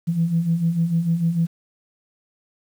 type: beating tone pair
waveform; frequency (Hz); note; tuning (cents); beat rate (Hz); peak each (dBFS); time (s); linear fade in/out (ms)
sine; 162.2 / 168.9; E3 / E3; -28 / +42; 6.7; -24 / -18; 0.07-1.47; 20
effects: tanh soft clip ceiling -10 dBFS + 8-bit